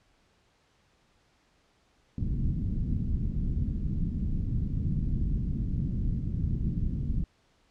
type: low-pass noise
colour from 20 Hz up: pink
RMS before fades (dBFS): -29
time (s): 2.18-7.24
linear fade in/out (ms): 2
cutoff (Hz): 220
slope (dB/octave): 24
effects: pink hiss -67 dBFS RMS until 7.7 s + low-pass 6000 Hz 12 dB/octave